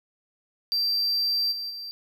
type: tone with level steps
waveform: triangle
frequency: 4699 Hz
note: D8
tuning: in tune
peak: -21 / -29 / -33 dBFS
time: 0.72-1.91 s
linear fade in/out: 0 ms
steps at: 1.51 / 1.69 s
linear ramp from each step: 20 ms
effects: none